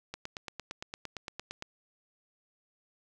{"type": "click train", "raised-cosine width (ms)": 0.2, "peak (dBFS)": -21, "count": 14, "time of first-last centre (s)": [0.14, 1.624], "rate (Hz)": 8.76, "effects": []}